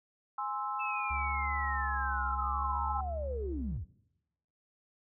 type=chord; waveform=sine; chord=Ab augmented; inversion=none; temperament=equal with one note detuned; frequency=830.6 / 1046.5 / 1312.4 Hz; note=Ab5 / C6 / E6; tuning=0 / 0 / -8 cents; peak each=-37 dBFS; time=0.38-3.01 s; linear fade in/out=5 ms
type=linear sweep; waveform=sine; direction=down; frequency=2648 to 55 Hz; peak=-36 dBFS; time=0.79-3.85 s; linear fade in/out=20 ms
type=tone with vibrato; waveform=triangle; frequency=69.3 Hz; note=C#2; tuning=in tune; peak=-34 dBFS; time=1.1-3.78 s; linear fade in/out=10 ms; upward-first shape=triangle; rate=0.64 Hz; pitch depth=73 cents each way
effects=noise-tail reverb RT60 0.9 s tail -20 dB re dry